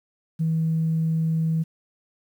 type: tone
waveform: sine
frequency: 161.4 Hz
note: E3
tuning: 36 cents flat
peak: -19 dBFS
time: 0.39-1.64 s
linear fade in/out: 20 ms
effects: tanh soft clip ceiling -15 dBFS + 9-bit

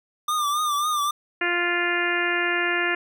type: tone with vibrato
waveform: square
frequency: 1196 Hz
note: D6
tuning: 31 cents sharp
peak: -22 dBFS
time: 0.28-1.11 s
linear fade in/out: 5 ms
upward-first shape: triangle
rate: 3.7 Hz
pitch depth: 75 cents each way
type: harmonic tone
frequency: 349.2 Hz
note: F4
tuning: in tune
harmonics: 1 / 2 / 3 / 4 / 5 / 6 / 7 / 8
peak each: -28 / -32 / -34 / -29 / -25 / -29 / -31 / -33 dBFS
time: 1.41-2.95 s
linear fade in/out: 5 ms
effects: none

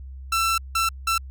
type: tone bursts at uneven times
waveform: sawtooth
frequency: 1339 Hz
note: E6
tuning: 27 cents sharp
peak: -16 dBFS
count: 3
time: 0.32-0.58 / 0.75-0.89 / 1.07-1.18 s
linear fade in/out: 5 ms
effects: added 66 Hz sine -35 dBFS peak until 1.3 s

